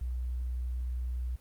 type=tone; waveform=sine; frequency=61.74 Hz; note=B1; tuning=in tune; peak=-31 dBFS; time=0.01-1.36 s; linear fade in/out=5 ms; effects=pink hiss -63 dBFS RMS until 1.4 s + Opus 32 kbps